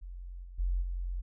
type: tone with level steps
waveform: sine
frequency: 44.48 Hz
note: F1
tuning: 32 cents sharp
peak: -40 / -44 / -27 / -32 dBFS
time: 0.01-1.22 s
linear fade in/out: 20 ms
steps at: 0.43 / 0.58 / 0.81 s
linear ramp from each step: 20 ms
effects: none